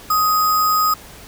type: tone with sample-and-hold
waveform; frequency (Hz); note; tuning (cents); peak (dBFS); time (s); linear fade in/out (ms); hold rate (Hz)
sine; 1251; D#6; +9; -13; 0.1-0.94; 5; 6300
effects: pink hiss -40 dBFS RMS until 1.27 s